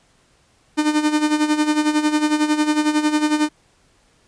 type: tone with tremolo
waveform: 45% pulse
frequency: 302.7 Hz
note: D#4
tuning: 48 cents flat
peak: -13 dBFS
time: 0.77-3.49 s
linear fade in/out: 20 ms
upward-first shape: sine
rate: 11 Hz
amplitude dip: 70%
effects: pink hiss -58 dBFS RMS until 4.27 s + resampled to 22050 Hz